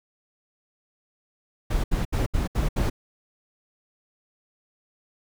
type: noise bursts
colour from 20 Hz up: brown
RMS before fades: -23 dBFS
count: 6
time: 1.7-2.9 s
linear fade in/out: 10 ms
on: 140 ms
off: 72 ms
effects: none